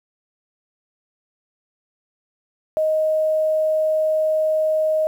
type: tone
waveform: sine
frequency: 625 Hz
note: D#5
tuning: 8 cents sharp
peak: -16 dBFS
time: 2.77-5.07 s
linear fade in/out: 0 ms
effects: 8-bit